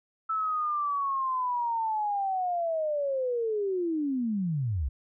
sine linear sweep, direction down, 1318.5 to 58.6 Hz, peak -26 dBFS, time 0.29-4.89 s, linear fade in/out 10 ms, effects none

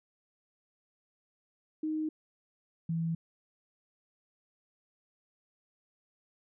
sine tone pair in turn, 311.1 / 164.8 Hz, D#4 / E3, 0 / 0 cents, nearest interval major seventh, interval 1100 cents, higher first, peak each -30 / -29 dBFS, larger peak second, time 1.83-2.09 / 2.89-3.15 s, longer neither, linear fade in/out 5 ms, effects none

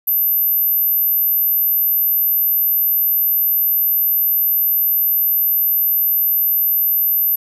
sine tone, 12130 Hz, F#9, 42 cents sharp, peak -13 dBFS, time 0.07-7.36 s, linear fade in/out 10 ms, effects none

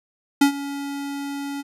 square tone with ADSR envelope, 281.5 Hz, C#4, 27 cents sharp, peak -11 dBFS, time 0.41-1.63 s, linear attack 7 ms, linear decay 98 ms, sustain -17 dB, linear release 29 ms, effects resampled to 32000 Hz

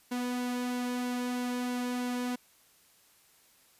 sawtooth tone with flanger, 246.9 Hz, B3, in tune, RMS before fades -33 dBFS, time 0.11-2.36 s, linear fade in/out 10 ms, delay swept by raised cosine 1.6 to 2.6 ms, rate 3.1 Hz, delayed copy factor -0.5, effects white hiss -63 dBFS RMS until 3.79 s + resampled to 32000 Hz

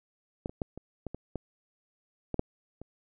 clicks, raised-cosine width 2 ms, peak -18 / -29 / -17 / -28 / -22 / -24 / -20 / -18 / -12 / -29 dBFS, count 10, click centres 0.459 / 0.495 / 0.618 / 0.776 / 1.067 / 1.146 / 1.357 / 2.343 / 2.394 / 2.816 s, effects none

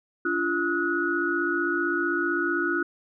sine tone cluster, 288.9 / 344.5 / 1275 / 1464 Hz, D4 / F4 / D#6 / F#6, -28 / -24 / +42 / -19 cents, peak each -31 / -27 / -33 / -26 dBFS, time 0.25-2.83 s, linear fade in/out 5 ms, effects none

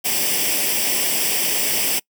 white noise with comb filter, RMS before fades -20 dBFS, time 0.04-2 s, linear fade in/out 20 ms, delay 0.37 ms, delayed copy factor +0.7, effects noise-tail reverb RT60 0.1 s tail -25 dB re dry + high-pass 200 Hz 12 dB/octave

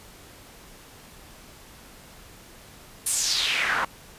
pink noise with band-pass filter sweep, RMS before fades -25 dBFS, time 3.06-3.85 s, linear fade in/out 5 ms, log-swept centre 10000 to 1100 Hz, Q 3.4, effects pink hiss -48 dBFS RMS until 4.18 s + resampled to 32000 Hz

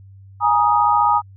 sine chord, Ab suspended second, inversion none, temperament equal with one note detuned, 830.6 / 945.3 / 1244.5 Hz, Ab5 / Bb5 / Eb6, 0 / +24 / 0 cents, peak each -17 dBFS, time 0.4-1.22 s, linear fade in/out 50 ms, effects added 97 Hz sine -40 dBFS peak until 1.36 s

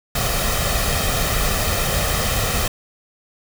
pink noise with comb filter, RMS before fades -20 dBFS, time 0.15-2.68 s, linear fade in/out 5 ms, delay 1.6 ms, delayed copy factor +0.6, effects none

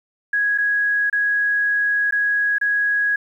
sine tone with dropouts, 1661.2 Hz, G#6, in tune, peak -16 dBFS, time 0.33-3.16 s, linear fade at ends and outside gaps 5 ms, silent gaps 0.578-0.583 / 1.099-1.127 / 2.11-2.123 / 2.584-2.612 s, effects 9-bit

